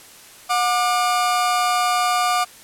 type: tone pair together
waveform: 40% pulse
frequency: 725 / 1193.4 Hz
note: F#5 / D6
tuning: -35 / +27 cents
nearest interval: major sixth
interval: 862 cents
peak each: -19 dBFS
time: 0.49-2.45 s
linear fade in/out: 20 ms
effects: white hiss -44 dBFS RMS until 2.63 s + low-pass 12000 Hz 12 dB/octave

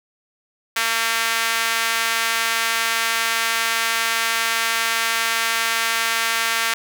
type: tone with high-pass filter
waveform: sawtooth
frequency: 227.5 Hz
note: A#3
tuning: 42 cents flat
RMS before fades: -21 dBFS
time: 0.76-6.74 s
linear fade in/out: 5 ms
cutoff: 1600 Hz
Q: 1.2
effects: none

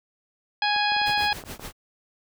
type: harmonic tone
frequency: 830.6 Hz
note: G#5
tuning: in tune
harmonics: 1 / 2 / 3 / 4 / 5 / 6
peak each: -24 / -27 / -29 / -30 / -31 / -32 dBFS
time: 0.62-1.33 s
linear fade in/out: 2 ms
type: clicks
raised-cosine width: 1 ms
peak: -26 dBFS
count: 11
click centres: 0.763 / 0.92 / 0.965 / 1.016 / 1.096 / 1.177 / 1.208 / 1.323 / 1.386 / 1.438 / 1.596 s
type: noise with tremolo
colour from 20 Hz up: pink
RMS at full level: -35 dBFS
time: 1.05-1.73 s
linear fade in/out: 20 ms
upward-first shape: triangle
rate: 7 Hz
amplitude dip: 100%
effects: none

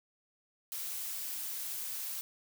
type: noise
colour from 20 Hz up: blue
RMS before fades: -39 dBFS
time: 0.72-2.21 s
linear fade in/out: 0 ms
effects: none

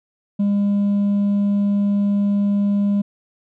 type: tone with hard clipping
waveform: triangle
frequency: 202.3 Hz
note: G#3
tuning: 45 cents flat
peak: -14 dBFS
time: 0.39-3.02 s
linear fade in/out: 10 ms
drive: 1 dB
effects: none

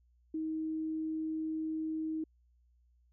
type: tone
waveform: sine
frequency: 316 Hz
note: D#4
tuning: 27 cents sharp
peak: -33 dBFS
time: 0.34-2.24 s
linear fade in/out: 5 ms
effects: added 60 Hz sine -65 dBFS peak until 3.12 s

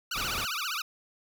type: tone with vibrato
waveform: 15% pulse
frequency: 1315 Hz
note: E6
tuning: 5 cents flat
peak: -24 dBFS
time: 0.11-0.82 s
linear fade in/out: 5 ms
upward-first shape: triangle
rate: 15 Hz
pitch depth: 290 cents each way
type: noise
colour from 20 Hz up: pink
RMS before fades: -37 dBFS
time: 0.15-0.46 s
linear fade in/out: 20 ms
effects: none

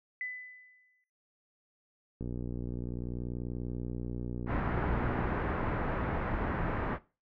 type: tone with exponential decay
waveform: sine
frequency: 2002 Hz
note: B6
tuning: 23 cents sharp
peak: -33 dBFS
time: 0.21-1.04 s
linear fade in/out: 1 ms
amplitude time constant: 180 ms
type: click train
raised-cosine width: 3 ms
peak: -25 dBFS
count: 189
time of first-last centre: 2.21-5.323 s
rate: 60.4 Hz
type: low-pass noise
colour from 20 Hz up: pink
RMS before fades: -33 dBFS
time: 4.46-6.99 s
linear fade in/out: 50 ms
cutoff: 1800 Hz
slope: 24 dB/octave
effects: noise-tail reverb RT60 0.3 s tail -18 dB re dry

